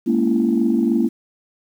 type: chord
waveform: sine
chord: A# half-diminished seventh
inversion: third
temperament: just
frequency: 209.8 / 233.1 / 279.7 / 335.6 Hz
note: G#3 / A#3 / C#4 / E4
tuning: +18 / 0 / +16 / +31 cents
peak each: -22 / -17 / -22 / -20 dBFS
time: 0.06-1.09 s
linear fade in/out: 20 ms
effects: tanh soft clip ceiling -6 dBFS + 8-bit